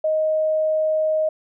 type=tone; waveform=sine; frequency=625 Hz; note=D#5; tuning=8 cents sharp; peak=-17 dBFS; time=0.04-1.29 s; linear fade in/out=5 ms; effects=none